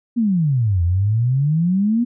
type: exponential two-way sweep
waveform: sine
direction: down then up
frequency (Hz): 245.8 to 83.6 to 245.8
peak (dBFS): -14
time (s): 0.16-2.05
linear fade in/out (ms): 20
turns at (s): 0.83
effects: none